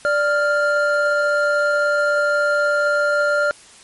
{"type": "tone pair together", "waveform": "triangle", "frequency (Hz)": [587.3, 1396.9], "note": ["D5", "F6"], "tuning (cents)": [0, 0], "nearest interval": "octave + minor third", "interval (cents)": 1500, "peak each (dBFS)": -16, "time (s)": [0.05, 3.51], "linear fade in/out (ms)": 0, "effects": ["white hiss -45 dBFS RMS until 3.83 s", "MP3 48 kbps"]}